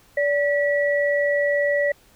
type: tone pair together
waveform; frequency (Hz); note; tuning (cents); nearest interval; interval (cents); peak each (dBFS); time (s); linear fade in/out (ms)
sine; 577 / 1940.8; D5 / B6; -31 / -31; octave + major sixth; 2100; -19 / -23; 0.17-1.92; 5
effects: pink hiss -55 dBFS RMS until 2.15 s

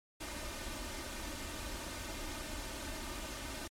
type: noise with comb filter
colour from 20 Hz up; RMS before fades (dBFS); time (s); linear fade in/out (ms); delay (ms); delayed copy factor
pink; -42; 0.2-3.68; 10; 3.3; +0.7
effects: low-pass 11000 Hz 12 dB/octave + MP3 96 kbps

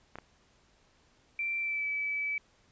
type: clicks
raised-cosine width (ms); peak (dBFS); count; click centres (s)
0.5; -27; 2; 0.156 / 0.186
type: tone with pitch glide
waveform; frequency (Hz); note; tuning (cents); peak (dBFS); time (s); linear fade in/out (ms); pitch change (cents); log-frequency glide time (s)
sine; 2349 to 2299; D7 to D7; 0 to -37; -30; 1.39-2.38; 2; -37; 1.59-1.87
effects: pink hiss -66 dBFS RMS until 2.71 s + resampled to 16000 Hz

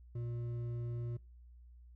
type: tone with hard clipping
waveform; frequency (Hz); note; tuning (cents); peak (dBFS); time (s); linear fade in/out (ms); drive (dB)
sine; 118.8; A#2; +33; -39; 0.15-1.17; 5; 7
effects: noise-tail reverb RT60 0.3 s tail -22 dB re dry + added 60 Hz sine -54 dBFS peak until 1.95 s

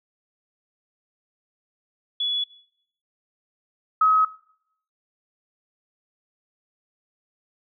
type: tone pair in turn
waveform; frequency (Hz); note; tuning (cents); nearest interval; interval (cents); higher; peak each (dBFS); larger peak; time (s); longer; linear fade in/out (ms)
sine; 3404 / 1275.1; G#7 / D#6; +42 / +42; octave + perfect fourth; 1700; first; -22 / -14; second; 2.2-2.44 / 4.01-4.25; neither; 5
effects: noise-tail reverb RT60 0.7 s tail -21 dB re dry

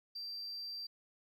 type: tone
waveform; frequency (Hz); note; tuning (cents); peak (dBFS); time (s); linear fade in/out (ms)
sine; 4699; D8; 0; -39; 0.15-0.87; 10
effects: tanh soft clip ceiling -39 dBFS + 13-bit

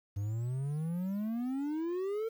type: exponential sweep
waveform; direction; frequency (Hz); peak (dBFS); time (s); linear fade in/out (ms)
triangle; up; 98 to 458.5; -30; 0.16-2.29; 10
effects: 10-bit

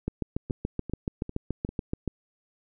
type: two click trains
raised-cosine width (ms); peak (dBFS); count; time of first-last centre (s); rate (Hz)
3; -23 / -15; 4 / 15; 0.5-1.69 / 0.08-2.077; 2.52 / 7.01
effects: none

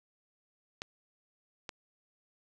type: clicks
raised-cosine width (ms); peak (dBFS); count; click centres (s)
0.2; -20 / -22; 2; 0.819 / 1.692
effects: none

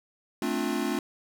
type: chord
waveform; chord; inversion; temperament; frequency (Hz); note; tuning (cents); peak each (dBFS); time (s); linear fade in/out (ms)
square; D minor seventh; second; equal with one note detuned; 220 / 261.6 / 293.7 / 351.9; A3 / C4 / D4 / F4; 0 / 0 / 0 / +13; -33; 0.42-0.99; 2
effects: none

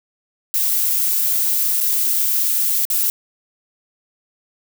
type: noise with dropouts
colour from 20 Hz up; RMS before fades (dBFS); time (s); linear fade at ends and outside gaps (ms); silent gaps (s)
violet; -18; 0.54-3.1; 1; 1.804-1.809 / 2.852-2.901
effects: none

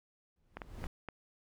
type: noise with exponential growth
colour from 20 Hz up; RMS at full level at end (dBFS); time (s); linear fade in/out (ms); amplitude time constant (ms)
brown; -38; 0.36-0.87; 2; 110
type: clicks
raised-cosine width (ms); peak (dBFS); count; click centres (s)
0.5; -26; 4; 0.57 / 0.618 / 0.841 / 1.087
effects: none

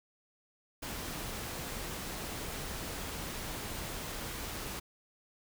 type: noise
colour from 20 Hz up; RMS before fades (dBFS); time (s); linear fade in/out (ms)
pink; -40; 0.82-4.8; 10
effects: none

